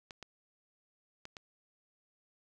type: clicks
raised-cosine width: 0.2 ms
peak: -28 dBFS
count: 4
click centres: 0.108 / 0.227 / 1.254 / 1.368 s
effects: none